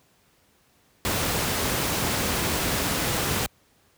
pink noise, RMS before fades -25 dBFS, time 1.05-3.46 s, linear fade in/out 0 ms, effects pink hiss -62 dBFS RMS until 3.97 s + high-pass 60 Hz 12 dB/octave

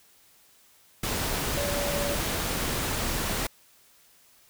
sine tone in noise, 573 Hz, D5, 43 cents flat, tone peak -30 dBFS, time 1.57-2.15 s, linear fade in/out 5 ms, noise pink, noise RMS -29 dBFS, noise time 1.03-3.47 s, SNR -4 dB, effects white hiss -59 dBFS RMS until 4.49 s

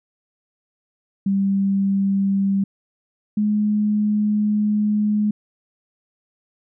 sine tone pair in turn, 196.3 / 210 Hz, G3 / G#3, +3 / +19 cents, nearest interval minor second, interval 116 cents, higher second, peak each -16 dBFS, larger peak neither, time 1.26-2.64 / 3.37-5.31 s, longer second, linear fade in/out 5 ms, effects none

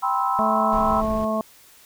sine chord, C major seventh, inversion second, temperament just, 784.9 / 981.1 / 1046.5 / 1308.1 Hz, G5 / B5 / C6 / E6, +2 / -12 / 0 / -14 cents, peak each -25 dBFS, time 0.02-1.02 s, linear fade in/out 20 ms
harmonic tone, 218 Hz, A3, 16 cents flat, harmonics 1 / 2 / 3 / 4 / 5, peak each -25 / -34 / -24 / -36 / -28 dBFS, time 0.39-1.41 s, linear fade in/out 0 ms
brown noise, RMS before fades -31 dBFS, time 0.72-1.25 s, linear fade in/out 5 ms
effects white hiss -51 dBFS RMS until 1.85 s

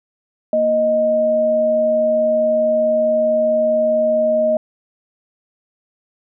sine tone pair together, 233.1 / 622.3 Hz, A#3 / D#5, 0 / 0 cents, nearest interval octave + perfect fourth, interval 1700 cents, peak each -24 / -13 dBFS, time 0.53-4.57 s, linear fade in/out 2 ms, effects none

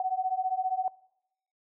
sine beating tone pair, 740 / 755 Hz, F#5 / F#5, 0 / +35 cents, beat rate 15 Hz, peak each -30 dBFS, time 0-0.88 s, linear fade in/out 2 ms, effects noise-tail reverb RT60 0.8 s tail -22 dB re dry

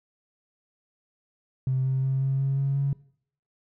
triangle tone with pitch steps, 130.81 / 132.18 / 133.56 / 134.95 / 136.36 / 137.79 / 139.23 Hz, C3 / C3 / C3 / C#3 / C#3 / C#3 / C#3, 0 / +18 / +36 / -46 / -28 / -10 / +8 cents, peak -18 dBFS, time 1.67-2.93 s, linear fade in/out 2 ms, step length 180 ms, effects noise-tail reverb RT60 0.6 s tail -25 dB re dry + tanh soft clip ceiling -20 dBFS

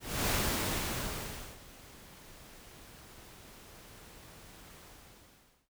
pink noise with ADSR envelope, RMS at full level -30 dBFS, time 0-5.69 s, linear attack 270 ms, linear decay 1300 ms, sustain -23 dB, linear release 850 ms, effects none

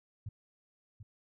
sine tone with echo, 104.9 Hz, G#2, 18 cents sharp, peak -37 dBFS, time 0.26-0.29 s, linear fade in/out 5 ms, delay 740 ms, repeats 1, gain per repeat -9 dB, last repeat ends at 1.03 s, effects none

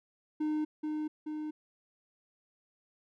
triangle tone with echo, 305.8 Hz, D#4, 30 cents flat, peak -27 dBFS, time 0.4-0.65 s, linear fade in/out 10 ms, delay 430 ms, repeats 2, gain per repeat -3 dB, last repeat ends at 1.51 s, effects none

